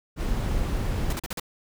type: noise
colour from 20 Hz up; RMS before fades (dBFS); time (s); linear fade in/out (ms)
brown; -26; 0.16-1.2; 50
type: noise bursts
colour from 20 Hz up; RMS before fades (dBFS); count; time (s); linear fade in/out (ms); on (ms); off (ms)
pink; -32; 5; 1.1-1.398; 2; 26; 42
effects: none